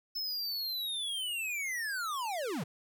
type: linear sweep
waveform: square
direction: down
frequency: 5274 to 120 Hz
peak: -34 dBFS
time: 0.15-2.64 s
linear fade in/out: 10 ms
effects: none

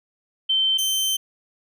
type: tone pair in turn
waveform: sine / sawtooth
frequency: 3100 / 3100 Hz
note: G7 / G7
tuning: -20 / -20 cents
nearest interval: unison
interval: 0 cents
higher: neither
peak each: -17 dBFS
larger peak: neither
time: 0.49-0.78 / 0.78-1.17 s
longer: second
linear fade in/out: 10 ms
effects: none

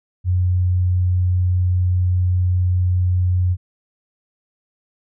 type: tone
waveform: sine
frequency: 90.5 Hz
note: F#2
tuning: 38 cents flat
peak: -14 dBFS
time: 0.24-3.57 s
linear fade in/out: 50 ms
effects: none

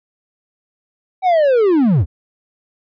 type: linear sweep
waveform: triangle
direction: down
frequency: 770 to 62.8 Hz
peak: -8 dBFS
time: 1.22-2.06 s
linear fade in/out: 50 ms
effects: resampled to 11025 Hz

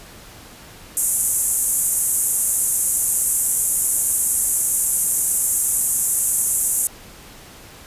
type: band-pass noise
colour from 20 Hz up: white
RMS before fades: -20 dBFS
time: 0.97-6.87 s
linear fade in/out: 0 ms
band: 7200 to 12000 Hz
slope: 48 dB/octave
effects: pink hiss -42 dBFS RMS until 7.86 s + resampled to 32000 Hz

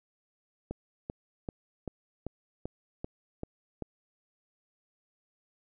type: click train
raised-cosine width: 2 ms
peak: -22 dBFS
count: 9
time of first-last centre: 0.71-3.823 s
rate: 2.57 Hz
effects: none

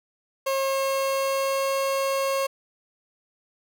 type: tone with pitch glide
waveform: 30% pulse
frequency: 540 to 543.4 Hz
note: C#5 to C#5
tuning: -45 to -35 cents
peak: -20 dBFS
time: 0.46-2.47 s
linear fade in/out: 10 ms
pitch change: +10 cents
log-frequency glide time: 0.68-1.72 s
effects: none

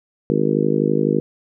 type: harmonic tone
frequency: 51.91 Hz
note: G#1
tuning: in tune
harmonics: 3 / 4 / 5 / 6 / 7 / 8 / 9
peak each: -23 / -23 / -23 / -23 / -23 / -23 / -23 dBFS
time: 0.3-1.2 s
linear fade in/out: 0 ms
effects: none

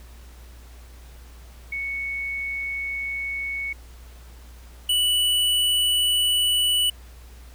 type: tone pair in turn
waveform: sine / square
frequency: 2217 / 2959 Hz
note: C#7 / F#7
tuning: 0 / -1 cents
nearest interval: perfect fourth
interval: 499 cents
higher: second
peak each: -26 / -19 dBFS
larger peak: second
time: 1.72-3.73 / 4.89-6.9 s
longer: neither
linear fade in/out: 5 ms
effects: added 60 Hz sine -42 dBFS peak until 7.54 s + pink hiss -52 dBFS RMS until 7.54 s

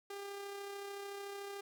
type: tone with amplitude modulation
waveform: sawtooth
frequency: 400 Hz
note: G4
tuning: 35 cents sharp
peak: -38 dBFS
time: 0.1-1.61 s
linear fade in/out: 5 ms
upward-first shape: sine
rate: 33.6 Hz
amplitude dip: 30%
effects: none

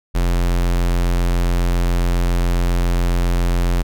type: tone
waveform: square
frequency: 43.65 Hz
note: F1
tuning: in tune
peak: -15 dBFS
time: 0.14-3.83 s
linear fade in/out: 20 ms
effects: none

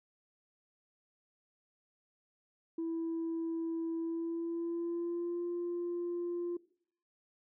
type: tone with pitch glide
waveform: sine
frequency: 329.6 to 347.8 Hz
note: E4 to F4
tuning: 0 to -7 cents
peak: -32 dBFS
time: 2.78-6.57 s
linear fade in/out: 5 ms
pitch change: +93 cents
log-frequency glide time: 3.97-5.45 s
effects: noise-tail reverb RT60 0.6 s tail -21 dB re dry + tanh soft clip ceiling -31 dBFS

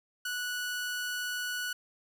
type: tone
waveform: sawtooth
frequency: 1474 Hz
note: F#6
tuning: 7 cents flat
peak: -29 dBFS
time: 0.25-1.73 s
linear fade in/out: 5 ms
effects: none

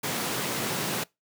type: high-pass noise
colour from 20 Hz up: pink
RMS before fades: -30 dBFS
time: 0.03-1.04 s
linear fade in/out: 10 ms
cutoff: 130 Hz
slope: 24 dB/octave
effects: noise-tail reverb RT60 0.2 s tail -23 dB re dry

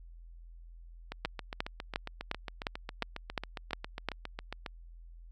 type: two click trains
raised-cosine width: 0.3 ms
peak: -15 / -22 dBFS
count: 9 / 27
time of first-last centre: 1.25-4.087 / 1.12-4.662 s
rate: 2.82 / 7.34 Hz
effects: added 42 Hz sine -48 dBFS peak until 5.31 s

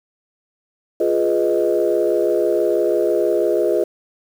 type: chord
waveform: sine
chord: F half-diminished seventh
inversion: none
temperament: equal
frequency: 349.2 / 415.3 / 493.9 / 622.3 Hz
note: F4 / Ab4 / Cb5 / Eb5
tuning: 0 / 0 / 0 / 0 cents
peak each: -19 / -19 / -21 / -20 dBFS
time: 1-3.84 s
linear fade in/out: 5 ms
effects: tanh soft clip ceiling -6 dBFS + 7-bit

